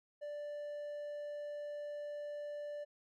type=tone; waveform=triangle; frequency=587.3 Hz; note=D5; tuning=in tune; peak=-39 dBFS; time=0.21-2.85 s; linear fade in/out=20 ms; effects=none